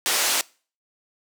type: low-pass noise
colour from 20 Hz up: white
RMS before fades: -22 dBFS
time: 0.06-0.41 s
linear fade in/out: 0 ms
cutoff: 8800 Hz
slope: 12 dB/octave
effects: noise-tail reverb RT60 0.4 s tail -24 dB re dry + high-pass 400 Hz 12 dB/octave